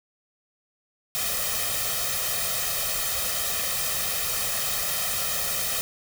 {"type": "noise with comb filter", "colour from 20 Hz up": "white", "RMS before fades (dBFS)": -27, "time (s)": [1.15, 5.81], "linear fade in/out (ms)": 0, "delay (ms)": 1.6, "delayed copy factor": 0.9, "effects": []}